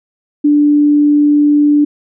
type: tone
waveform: sine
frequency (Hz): 293.7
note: D4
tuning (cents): 0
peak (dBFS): -6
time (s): 0.44-1.85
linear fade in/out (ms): 10
effects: none